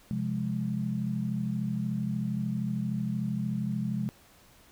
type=chord; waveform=sine; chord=F minor; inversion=second; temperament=equal; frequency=130.81 / 174.61 / 207.7 Hz; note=C3 / F3 / Ab3; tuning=0 / 0 / 0 cents; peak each=-33 / -34 / -31 dBFS; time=0.11-4.09 s; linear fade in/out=0 ms; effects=pink hiss -58 dBFS RMS until 4.71 s